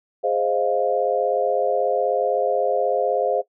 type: chord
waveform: sine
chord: F minor seventh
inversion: first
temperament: equal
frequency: 415.3 / 523.3 / 622.3 / 698.5 Hz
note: Ab4 / C5 / Eb5 / F5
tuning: 0 / 0 / 0 / 0 cents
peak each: -25 / -22 / -25 / -24 dBFS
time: 0.23-3.42 s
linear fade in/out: 20 ms
effects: noise-tail reverb RT60 0.1 s tail -17 dB re dry